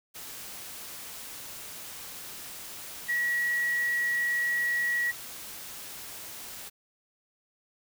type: tone in noise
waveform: sine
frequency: 1920 Hz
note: B6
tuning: 49 cents flat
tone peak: -25 dBFS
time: 3.08-5.12 s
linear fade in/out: 20 ms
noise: white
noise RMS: -42 dBFS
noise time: 0.14-6.7 s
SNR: +14 dB
effects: none